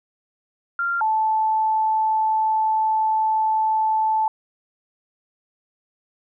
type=tone pair in turn; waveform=sine; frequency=1388 / 874.4 Hz; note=F6 / A5; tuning=-11 / -11 cents; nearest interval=minor sixth; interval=800 cents; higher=first; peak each=-20 / -17 dBFS; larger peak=second; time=0.79-1.01 / 1.01-4.28 s; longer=second; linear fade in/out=2 ms; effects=none